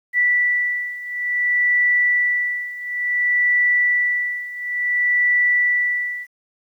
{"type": "beating tone pair", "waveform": "sine", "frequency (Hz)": [1964, 1964.57], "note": ["B6", "B6"], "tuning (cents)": [-10, -10], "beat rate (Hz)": 0.57, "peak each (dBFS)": [-21, -18], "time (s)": [0.13, 6.27], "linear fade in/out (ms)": 50, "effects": ["9-bit"]}